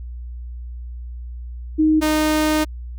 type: tone pair in turn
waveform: sine / sawtooth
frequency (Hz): 311.1 / 307.9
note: D#4 / D#4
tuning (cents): 0 / -18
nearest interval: unison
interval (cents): 18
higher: first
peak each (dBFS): -12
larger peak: neither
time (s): 1.78-2.01 / 2.01-2.65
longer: second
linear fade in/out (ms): 20
effects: added 60 Hz sine -29 dBFS peak until 2.98 s